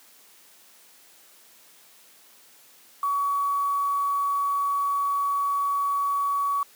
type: tone with quantisation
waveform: sine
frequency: 1130 Hz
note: C#6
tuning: 33 cents sharp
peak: -22 dBFS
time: 3.03-6.63 s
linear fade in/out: 2 ms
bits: 7
effects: white hiss -54 dBFS RMS until 6.75 s + high-pass 200 Hz 12 dB/octave